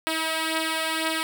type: beating tone pair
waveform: 5% pulse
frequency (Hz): 320 / 322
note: D#4 / E4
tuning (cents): +49 / -41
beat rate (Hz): 2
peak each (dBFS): -14 / -19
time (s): 0.07-1.23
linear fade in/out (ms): 0
effects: none

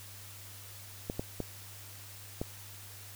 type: clicks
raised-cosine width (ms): 2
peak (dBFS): -20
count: 4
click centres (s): 1.099 / 1.195 / 1.403 / 2.415
effects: added 99 Hz sine -51 dBFS peak until 3.15 s + white hiss -50 dBFS RMS until 3.15 s

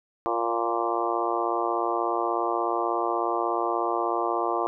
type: harmonic tone with a mistuned harmonic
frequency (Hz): 116.54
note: A#2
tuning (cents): 0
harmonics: 3 / 4 / 5 / 6 / 7 / 8 / 9 / 10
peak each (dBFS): -30 / -32 / -34 / -30 / -33 / -34 / -31 / -32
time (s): 0.26-4.67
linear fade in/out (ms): 0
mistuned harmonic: 5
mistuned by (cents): -17
effects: none

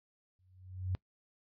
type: tone with exponential growth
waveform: sine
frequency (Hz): 92.5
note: F#2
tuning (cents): 0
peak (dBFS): -29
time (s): 0.39-0.95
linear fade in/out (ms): 0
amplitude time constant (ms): 120
effects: noise-tail reverb RT60 0.1 s tail -23 dB re dry + resampled to 11025 Hz

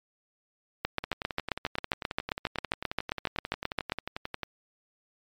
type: two click trains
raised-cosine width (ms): 0.3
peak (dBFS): -11 / -17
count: 24 / 39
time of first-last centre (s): 0.85-3.921 / 1.04-4.433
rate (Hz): 7.49 / 11.2
effects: MP3 96 kbps

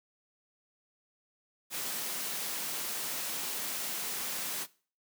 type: high-pass noise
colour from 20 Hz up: white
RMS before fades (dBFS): -36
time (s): 1.7-4.67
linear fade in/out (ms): 50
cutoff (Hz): 140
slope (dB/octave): 48
effects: noise-tail reverb RT60 0.4 s tail -20 dB re dry

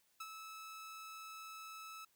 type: tone with ADSR envelope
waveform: sawtooth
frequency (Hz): 1304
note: E6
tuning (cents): -19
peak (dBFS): -39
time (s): 0.2-2.05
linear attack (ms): 7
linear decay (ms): 45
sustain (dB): -6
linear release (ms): 6
effects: white hiss -75 dBFS RMS until 2.15 s

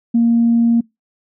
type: tone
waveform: sine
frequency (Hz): 233.1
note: A#3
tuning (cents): 0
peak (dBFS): -9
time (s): 0.14-0.81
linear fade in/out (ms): 10
effects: noise-tail reverb RT60 0.2 s tail -25 dB re dry + tanh soft clip ceiling -5 dBFS

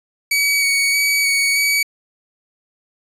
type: tone with vibrato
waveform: sawtooth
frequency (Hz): 2255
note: C#7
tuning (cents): +29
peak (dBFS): -11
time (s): 0.31-1.83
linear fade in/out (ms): 5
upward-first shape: square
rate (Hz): 1.6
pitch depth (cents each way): 13
effects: resampled to 32000 Hz

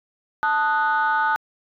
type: chord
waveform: sine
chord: D# diminished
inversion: second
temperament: equal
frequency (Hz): 880 / 1244.5 / 1480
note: A5 / D#6 / F#6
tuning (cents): 0 / 0 / 0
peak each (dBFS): -20 / -23 / -21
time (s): 0.43-1.36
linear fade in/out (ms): 0
effects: tanh soft clip ceiling -12 dBFS

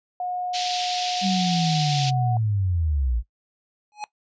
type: tone with pitch glide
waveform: sine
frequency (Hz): 723 to 737.3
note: F#5 to F#5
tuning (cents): -40 to -6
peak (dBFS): -25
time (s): 0.2-2.37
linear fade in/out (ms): 2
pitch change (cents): +34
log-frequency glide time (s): 1.17-1.39
type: band-pass noise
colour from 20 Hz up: pink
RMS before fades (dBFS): -29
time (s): 0.53-2.11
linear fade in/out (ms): 20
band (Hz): 3100 to 5200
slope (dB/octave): 24
type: linear sweep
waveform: sine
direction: down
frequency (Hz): 196 to 53.2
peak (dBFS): -20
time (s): 1.21-3.23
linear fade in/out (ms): 50
type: tone with exponential growth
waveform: square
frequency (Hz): 839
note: G#5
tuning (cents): +17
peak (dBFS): -26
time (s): 3.92-4.04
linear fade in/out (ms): 0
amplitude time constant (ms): 26
effects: noise-tail reverb RT60 0.1 s tail -19 dB re dry + resampled to 16000 Hz

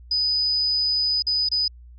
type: tone with dropouts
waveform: sine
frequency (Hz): 4986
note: D#8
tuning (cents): +3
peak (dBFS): -19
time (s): 0.11-1.68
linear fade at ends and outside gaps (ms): 5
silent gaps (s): 1.223-1.267 / 1.489-1.515
effects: added 60 Hz sine -42 dBFS peak until 1.98 s + AAC 48 kbps

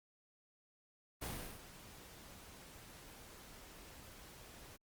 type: noise with ADSR envelope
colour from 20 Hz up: pink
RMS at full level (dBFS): -42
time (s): 1.21-4.77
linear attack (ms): 18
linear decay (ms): 380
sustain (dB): -14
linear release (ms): 16
effects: Opus 32 kbps

